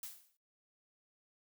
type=noise with exponential decay; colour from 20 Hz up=blue; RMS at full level=-42 dBFS; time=0.03-0.37 s; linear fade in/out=2 ms; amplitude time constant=72 ms; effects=noise-tail reverb RT60 0.2 s tail -19 dB re dry